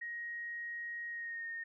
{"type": "tone with pitch glide", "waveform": "sine", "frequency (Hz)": [1882, 1842.2], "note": ["A#6", "A#6"], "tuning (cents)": [16, -21], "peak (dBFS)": -39, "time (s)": [0.01, 1.64], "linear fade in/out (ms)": 10, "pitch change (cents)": -37, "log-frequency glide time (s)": [1.08, 1.46], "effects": []}